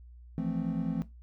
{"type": "chord", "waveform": "triangle", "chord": "F major seventh", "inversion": "third", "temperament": "equal", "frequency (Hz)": [164.81, 174.61, 220, 261.6], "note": ["E3", "F3", "A3", "C4"], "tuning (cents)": [0, 0, 0, 0], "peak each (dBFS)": -33, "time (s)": [0.38, 1.02], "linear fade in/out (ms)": 0, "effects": ["noise-tail reverb RT60 0.2 s tail -17 dB re dry", "added 60 Hz sine -48 dBFS peak until 1.22 s"]}